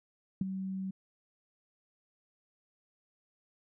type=tone with ADSR envelope; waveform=sine; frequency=190.5 Hz; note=G3; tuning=49 cents flat; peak=-24 dBFS; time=0.41-0.91 s; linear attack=4 ms; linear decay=16 ms; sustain=-10 dB; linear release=8 ms; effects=none